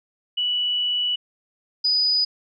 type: tone pair in turn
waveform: sine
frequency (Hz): 2952 / 4965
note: F#7 / D#8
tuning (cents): -5 / -5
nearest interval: major sixth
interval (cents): 900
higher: second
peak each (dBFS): -20 / -17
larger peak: second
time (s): 0.37-1.16 / 1.84-2.25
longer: first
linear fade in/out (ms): 10
effects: none